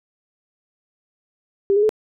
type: tone with pitch steps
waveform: sine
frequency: 396 / 413.1 / 430.8 Hz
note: G4 / G#4 / A4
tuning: +18 / -9 / -37 cents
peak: -13 dBFS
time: 1.7-1.892 s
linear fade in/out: 0 ms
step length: 64 ms
effects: none